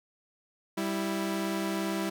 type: tone pair together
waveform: sawtooth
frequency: 195.98 / 329.6 Hz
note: G3 / E4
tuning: 0 / 0 cents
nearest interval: major sixth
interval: 900 cents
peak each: -28 dBFS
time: 0.77-2.1 s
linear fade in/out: 10 ms
effects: none